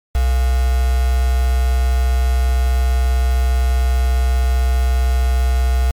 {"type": "tone with quantisation", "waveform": "sine", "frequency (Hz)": 63.2, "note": "B1", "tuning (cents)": 41, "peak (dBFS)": -12, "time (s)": [0.15, 5.91], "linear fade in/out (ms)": 0, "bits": 4, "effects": ["MP3 96 kbps"]}